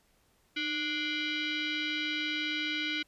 sine tone with frequency modulation, 305.7 Hz, D#4, 30 cents flat, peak -30 dBFS, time 0.56-3.03 s, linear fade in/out 10 ms, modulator 887 Hz, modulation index 3.9, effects pink hiss -69 dBFS RMS until 3.07 s + resampled to 32000 Hz

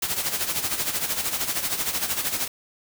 white noise with tremolo, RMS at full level -24 dBFS, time 0.02-2.48 s, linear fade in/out 5 ms, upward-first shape sine, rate 13 Hz, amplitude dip 65%, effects none

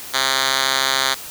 5% pulse tone with band-pass filter, 133.5 Hz, C3, 35 cents sharp, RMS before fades -19 dBFS, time 0.13-1.15 s, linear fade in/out 20 ms, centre 3800 Hz, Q 1, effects white hiss -34 dBFS RMS until 1.3 s

